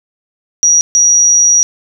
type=tone bursts at uneven times; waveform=sine; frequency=5770 Hz; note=F#8; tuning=44 cents flat; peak=-5 dBFS; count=2; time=0.63-0.81 / 0.95-1.63 s; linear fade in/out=0 ms; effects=none